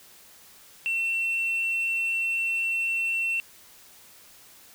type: tone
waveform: sine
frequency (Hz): 2702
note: E7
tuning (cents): +42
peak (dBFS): -22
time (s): 0.86-3.4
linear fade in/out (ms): 0
effects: tanh soft clip ceiling -22 dBFS + white hiss -52 dBFS RMS until 4.74 s